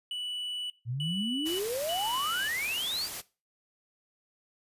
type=tone bursts; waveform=triangle; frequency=2960 Hz; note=F#7; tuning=in tune; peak=-31 dBFS; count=3; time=0.11-2.48 s; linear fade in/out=2 ms; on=590 ms; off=300 ms
type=exponential sweep; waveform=sine; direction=up; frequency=111.8 to 4978 Hz; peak=-30 dBFS; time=0.85-3.09 s; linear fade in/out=50 ms
type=noise; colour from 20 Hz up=white; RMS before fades=-38 dBFS; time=1.45-3.22 s; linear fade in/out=20 ms
effects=noise-tail reverb RT60 0.3 s tail -19 dB re dry + resampled to 32000 Hz